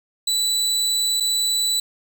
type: tone with dropouts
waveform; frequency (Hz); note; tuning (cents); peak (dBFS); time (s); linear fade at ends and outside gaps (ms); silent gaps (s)
30% pulse; 3965; B7; +6; -16; 0.27-1.8; 5; 1.201-1.205
effects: none